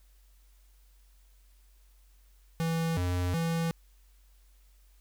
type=tone with pitch steps; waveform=square; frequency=164.5 / 89.4 / 165.6 Hz; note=E3 / F2 / E3; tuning=-3 / +41 / +8 cents; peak=-28 dBFS; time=2.6-3.71 s; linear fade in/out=0 ms; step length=370 ms; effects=added 47 Hz sine -57 dBFS peak until 5 s + white hiss -69 dBFS RMS until 5 s